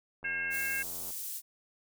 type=click train; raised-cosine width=1 ms; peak=-37 dBFS; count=78; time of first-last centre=0.23-1.105 s; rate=88 Hz
type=harmonic tone; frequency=538 Hz; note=C5; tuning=48 cents sharp; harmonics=3 / 4 / 5; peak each=-33 / -38 / -38 dBFS; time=0.24-0.83 s; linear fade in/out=10 ms
type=high-pass noise; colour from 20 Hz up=pink; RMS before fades=-39 dBFS; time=0.5-1.42 s; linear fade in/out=50 ms; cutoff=9900 Hz; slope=12 dB/octave
effects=none